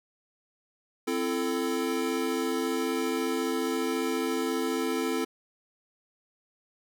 square chord, A minor, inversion first, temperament equal with one note detuned, 261.6 / 336.2 / 440 Hz, C4 / E4 / A4, 0 / +34 / 0 cents, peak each -32 dBFS, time 1.07-5.25 s, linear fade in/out 10 ms, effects none

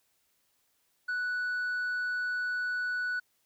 triangle tone with tanh clipping, 1480 Hz, F#6, in tune, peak -30 dBFS, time 1.08-3.2 s, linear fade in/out 10 ms, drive 7 dB, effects white hiss -73 dBFS RMS until 3.45 s

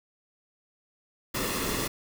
pink noise with comb filter, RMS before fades -30 dBFS, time 1.34-1.88 s, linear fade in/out 10 ms, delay 1.3 ms, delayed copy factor -0.55, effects none

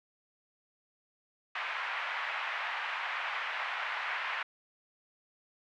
white band-pass noise, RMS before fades -36 dBFS, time 1.55-4.43 s, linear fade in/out 5 ms, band 800 to 2400 Hz, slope 24 dB/octave, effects none

